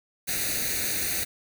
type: noise with comb filter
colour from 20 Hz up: white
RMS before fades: -28 dBFS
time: 0.27-1.25 s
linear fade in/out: 20 ms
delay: 0.47 ms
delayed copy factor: +0.8
effects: none